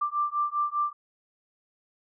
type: beating tone pair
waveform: sine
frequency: 1178 / 1183 Hz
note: D6 / D6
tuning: +5 / +12 cents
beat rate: 5 Hz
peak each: -28 dBFS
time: 0.01-0.93 s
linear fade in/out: 10 ms
effects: none